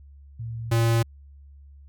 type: tone pair in turn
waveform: sine / square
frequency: 114.7 / 115.29 Hz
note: A#2 / A#2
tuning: -28 / -19 cents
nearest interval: unison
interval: 9 cents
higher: second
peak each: -30 / -19 dBFS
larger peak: second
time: 0.39-0.71 / 0.71-1.03 s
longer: neither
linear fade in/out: 10 ms
effects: added 70 Hz sine -45 dBFS peak until 1.88 s